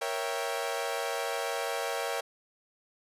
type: chord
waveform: sawtooth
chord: A# diminished seventh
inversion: none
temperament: equal with one note detuned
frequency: 468.9 / 554.4 / 659.3 / 784 Hz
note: A#4 / C#5 / E5 / G5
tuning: +10 / 0 / 0 / 0 cents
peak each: -32 / -32 / -33 / -33 dBFS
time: 0.01-2.21 s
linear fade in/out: 10 ms
effects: resampled to 32000 Hz